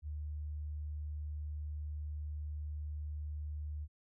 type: tone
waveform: sine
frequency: 75 Hz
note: D2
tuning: 37 cents sharp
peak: -38 dBFS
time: 0.02-3.88 s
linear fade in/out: 50 ms
effects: none